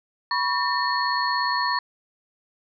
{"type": "tone cluster", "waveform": "sine", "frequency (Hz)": [980, 1117, 1809, 4345], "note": ["B5", "C#6", "A6", "C#8"], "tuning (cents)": [-14, 13, 48, -35], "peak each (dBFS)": [-25, -27, -27, -28], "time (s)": [0.31, 1.79], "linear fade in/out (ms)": 2, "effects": []}